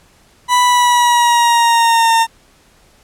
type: tone with pitch glide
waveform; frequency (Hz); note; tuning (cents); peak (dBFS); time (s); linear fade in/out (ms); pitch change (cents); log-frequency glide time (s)
40% pulse; 987.8 to 911.1; B5 to A#5; 0 to -40; -8; 0.48-2.27; 50; -140; 0.63-2.12
effects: pink hiss -50 dBFS RMS until 3.03 s + low-pass 11000 Hz 12 dB/octave